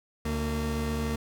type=tone pair together; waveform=30% pulse; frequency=73.6 / 229.4 Hz; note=D2 / A#3; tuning=+4 / -28 cents; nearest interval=octave + minor sixth; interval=1968 cents; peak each=-28 dBFS; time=0.25-1.16 s; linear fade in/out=5 ms; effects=none